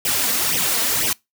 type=noise with flanger; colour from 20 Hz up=white; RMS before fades=-20 dBFS; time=0.05-1.13 s; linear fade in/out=2 ms; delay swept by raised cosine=0.34 to 4.44 ms; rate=2 Hz; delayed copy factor=+0.85; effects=noise-tail reverb RT60 0.2 s tail -24 dB re dry + high-pass 80 Hz 12 dB/octave